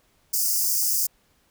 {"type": "high-pass noise", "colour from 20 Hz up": "white", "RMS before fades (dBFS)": -23, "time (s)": [0.33, 1.07], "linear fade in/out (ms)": 10, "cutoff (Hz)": 4800, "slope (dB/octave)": 96, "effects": ["pink hiss -64 dBFS RMS until 1.5 s"]}